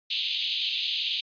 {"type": "band-pass noise", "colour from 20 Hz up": "white", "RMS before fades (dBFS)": -29, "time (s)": [0.1, 1.21], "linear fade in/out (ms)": 10, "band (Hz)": [2800, 4000], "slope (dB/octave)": 48, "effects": ["resampled to 11025 Hz"]}